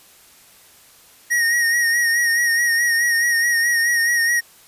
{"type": "tone with vibrato", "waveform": "square", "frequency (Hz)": 1875, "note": "A#6", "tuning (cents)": 10, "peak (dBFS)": -16, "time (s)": [1.3, 4.41], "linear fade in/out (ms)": 20, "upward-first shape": "sine", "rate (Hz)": 4.7, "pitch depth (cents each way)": 40, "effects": ["white hiss -49 dBFS RMS until 4.67 s", "resampled to 32000 Hz"]}